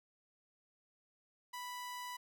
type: tone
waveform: sawtooth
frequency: 987.8 Hz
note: B5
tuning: in tune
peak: -39 dBFS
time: 1.53-2.17 s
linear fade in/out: 10 ms
effects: none